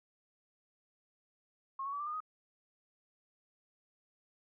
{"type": "tone with pitch steps", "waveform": "sine", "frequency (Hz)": [1081, 1113.3, 1146.6, 1180.9, 1216.2, 1252.5], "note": ["C#6", "C#6", "D6", "D6", "D#6", "D#6"], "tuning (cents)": [-44, 7, -42, 9, -40, 11], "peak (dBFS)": -36, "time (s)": [1.79, 2.204], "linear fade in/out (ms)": 5, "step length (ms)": 69, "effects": []}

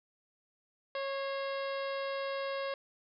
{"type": "harmonic tone with a mistuned harmonic", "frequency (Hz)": 548, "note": "C#5", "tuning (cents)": -20, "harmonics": [1, 2, 3, 4, 5, 6, 7, 8, 9], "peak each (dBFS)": [-35, -41, -45, -47, -49, -51, -52, -53, -54], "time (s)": [0.95, 2.74], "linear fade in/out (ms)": 2, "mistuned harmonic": 4, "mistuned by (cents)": -63, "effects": []}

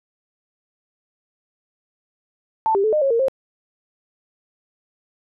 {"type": "tone with pitch steps", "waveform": "sine", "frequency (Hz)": [884, 395.4, 434.7, 609, 546, 462.2, 533], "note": ["A5", "G4", "A4", "D#5", "C#5", "A#4", "C5"], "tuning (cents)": [8, 15, -21, -37, -26, -15, 32], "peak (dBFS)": -15, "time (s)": [2.66, 3.283], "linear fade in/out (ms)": 0, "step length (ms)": 89, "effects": []}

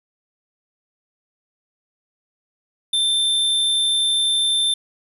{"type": "tone", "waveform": "square", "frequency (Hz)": 3564, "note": "A7", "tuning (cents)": 22, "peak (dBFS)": -17, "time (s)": [2.93, 4.74], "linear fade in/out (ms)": 5, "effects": ["resampled to 32000 Hz", "8-bit"]}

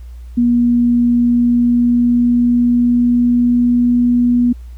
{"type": "tone with pitch glide", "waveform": "sine", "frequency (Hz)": [240, 242.6], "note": ["B3", "B3"], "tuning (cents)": [-49, -31], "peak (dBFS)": -9, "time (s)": [0.37, 4.53], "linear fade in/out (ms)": 10, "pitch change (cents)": 18, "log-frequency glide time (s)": [1.18, 4.04], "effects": ["added 60 Hz sine -29 dBFS peak until 4.77 s", "pink hiss -54 dBFS RMS until 4.77 s"]}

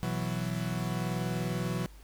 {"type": "chord", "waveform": "40% pulse", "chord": "B suspended fourth", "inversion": "none", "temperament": "equal", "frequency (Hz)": [123.47, 164.81, 185], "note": ["B2", "E3", "F#3"], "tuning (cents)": [0, 0, 0], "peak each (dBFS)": -34, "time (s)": [0.03, 1.86], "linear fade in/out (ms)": 0, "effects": ["added 50 Hz sine -49 dBFS peak until 2.03 s", "pink hiss -59 dBFS RMS until 2.03 s"]}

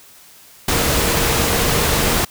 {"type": "tone in noise", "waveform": "sine", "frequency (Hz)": 467.9, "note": "A#4", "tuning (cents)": 6, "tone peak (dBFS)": -27, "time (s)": [0.71, 2.14], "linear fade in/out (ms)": 5, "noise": "pink", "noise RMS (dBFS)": -17, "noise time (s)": [0.68, 2.25], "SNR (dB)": -13, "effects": ["white hiss -45 dBFS RMS until 2.3 s"]}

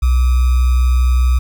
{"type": "tone with sample-and-hold", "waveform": "sine", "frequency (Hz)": 62.5, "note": "B1", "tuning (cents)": 21, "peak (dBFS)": -9, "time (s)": [0.02, 1.39], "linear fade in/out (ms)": 10, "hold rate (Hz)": 1225, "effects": []}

